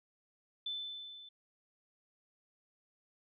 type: tone with level ramp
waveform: sine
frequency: 3520 Hz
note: A7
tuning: in tune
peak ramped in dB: -35 to -51 dBFS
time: 0.66-1.29 s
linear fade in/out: 5 ms
effects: none